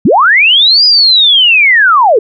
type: linear two-way sweep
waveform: sine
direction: up then down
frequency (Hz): 144 to 4978 to 389.9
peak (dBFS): -3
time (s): 0.05-2.19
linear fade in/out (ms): 5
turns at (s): 0.85
effects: none